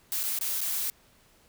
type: noise with dropouts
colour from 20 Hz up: blue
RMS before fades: -30 dBFS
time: 0.12-0.9 s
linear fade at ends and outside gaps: 0 ms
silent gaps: 0.232-0.237 / 0.388-0.411 / 0.606-0.614 s
effects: pink hiss -61 dBFS RMS until 1.48 s